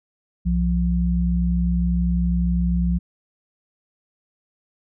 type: tone pair together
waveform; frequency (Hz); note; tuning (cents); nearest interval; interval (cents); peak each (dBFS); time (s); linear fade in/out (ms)
sine; 62.9 / 175.15; B1 / F3; +32 / +5; octave + tritone; 1773; -20; 0.45-2.99; 20
effects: none